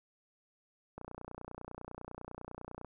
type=click train; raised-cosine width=1 ms; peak=-30 dBFS; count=57; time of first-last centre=0.98-2.847 s; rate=30 Hz; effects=none